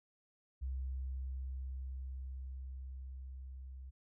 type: tone with level ramp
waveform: sine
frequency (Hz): 65.41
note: C2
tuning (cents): 0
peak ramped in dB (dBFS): -36 to -46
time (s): 0.61-3.91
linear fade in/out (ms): 20
effects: none